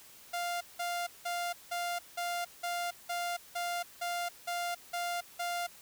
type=tone bursts; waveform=sawtooth; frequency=698.5 Hz; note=F5; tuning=in tune; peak=-29 dBFS; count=12; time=0.33-5.67 s; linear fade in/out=10 ms; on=280 ms; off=180 ms; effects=white hiss -55 dBFS RMS until 5.81 s